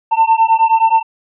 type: beating tone pair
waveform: triangle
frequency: 894 / 903.5 Hz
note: A5 / A5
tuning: +27 / +46 cents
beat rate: 9.5 Hz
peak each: -10 dBFS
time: 0.11-1.03 s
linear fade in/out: 20 ms
effects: resampled to 8000 Hz